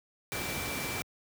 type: tone in noise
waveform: sine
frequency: 2339 Hz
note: D7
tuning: 8 cents flat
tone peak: -39 dBFS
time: 0.32-1.02 s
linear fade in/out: 0 ms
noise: pink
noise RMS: -35 dBFS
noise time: 0.32-1.02 s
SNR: -7 dB
effects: high-pass 80 Hz 12 dB/octave